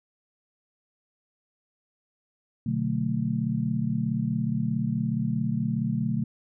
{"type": "chord", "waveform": "sine", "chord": "B minor seventh", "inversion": "none", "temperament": "just", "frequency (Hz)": [123.47, 148.16, 185.21, 222.2], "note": ["B2", "D3", "F#3", "A3"], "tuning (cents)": [0, 16, 2, 17], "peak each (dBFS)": [-30, -30, -31, -28], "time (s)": [2.66, 6.24], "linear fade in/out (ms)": 5, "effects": []}